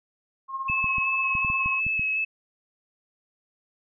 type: tone with tremolo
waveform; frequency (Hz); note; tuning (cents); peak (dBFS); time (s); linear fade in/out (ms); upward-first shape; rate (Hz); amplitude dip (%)
sine; 1072; C6; +42; -26; 0.48-1.81; 50; sine; 17; 60
type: tone with vibrato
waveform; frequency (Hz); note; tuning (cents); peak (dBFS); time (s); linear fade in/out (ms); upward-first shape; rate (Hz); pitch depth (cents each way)
sine; 2591; E7; -30; -23; 0.68-2.25; 10; square; 2.7; 12
type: clicks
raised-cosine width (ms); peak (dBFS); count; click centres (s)
5; -23; 9; 0.699 / 0.843 / 0.983 / 1.352 / 1.448 / 1.501 / 1.66 / 1.866 / 1.995
effects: none